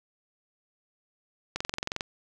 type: click train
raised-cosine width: 0.2 ms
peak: -13 dBFS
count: 11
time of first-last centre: 1.56-2.008 s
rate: 22.3 Hz
effects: none